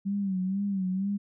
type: tone with vibrato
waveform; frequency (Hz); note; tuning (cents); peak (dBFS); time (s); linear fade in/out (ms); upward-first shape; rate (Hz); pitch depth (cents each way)
sine; 193.1; G3; -26; -26; 0.05-1.18; 20; sine; 2.1; 82
effects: none